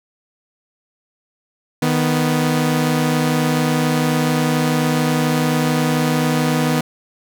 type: tone pair together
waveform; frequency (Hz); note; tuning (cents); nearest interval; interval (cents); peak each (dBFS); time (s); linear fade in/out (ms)
sawtooth; 155.56 / 246.9; D#3 / B3; 0 / 0; minor sixth; 800; -14; 1.82-6.81; 5
effects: none